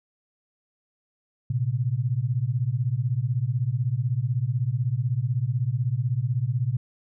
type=beating tone pair; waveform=sine; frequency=115.4 / 131.4 Hz; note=A#2 / C3; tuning=-17 / +8 cents; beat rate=16 Hz; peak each=-25 dBFS; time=1.5-6.77 s; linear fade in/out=5 ms; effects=none